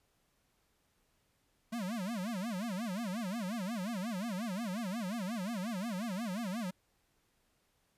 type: tone with vibrato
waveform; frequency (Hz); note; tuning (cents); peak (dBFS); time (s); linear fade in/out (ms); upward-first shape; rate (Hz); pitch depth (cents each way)
square; 207.7; G#3; 0; -36; 1.72-6.71; 10; sine; 5.6; 260
effects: pink hiss -75 dBFS RMS until 7.97 s + resampled to 32000 Hz